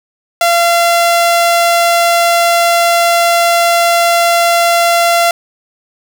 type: tone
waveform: sawtooth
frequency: 685 Hz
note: F5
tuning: 34 cents flat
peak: -4 dBFS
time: 0.41-5.31 s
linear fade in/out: 2 ms
effects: 7-bit